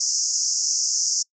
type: band-pass noise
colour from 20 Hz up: white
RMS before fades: -23 dBFS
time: 0-1.23 s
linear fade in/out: 10 ms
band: 5100 to 6900 Hz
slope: 96 dB/octave
effects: noise-tail reverb RT60 0.1 s tail -26 dB re dry